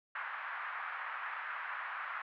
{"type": "band-pass noise", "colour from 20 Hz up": "white", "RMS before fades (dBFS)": -41, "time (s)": [0.15, 2.22], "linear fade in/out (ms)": 5, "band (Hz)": [1000, 1800], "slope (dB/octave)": 24, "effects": ["low-pass 3000 Hz 12 dB/octave"]}